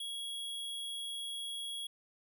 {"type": "tone", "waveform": "square", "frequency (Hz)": 3322, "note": "G#7", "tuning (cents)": 0, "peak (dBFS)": -39, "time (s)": [0, 1.87], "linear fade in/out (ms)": 5, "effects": []}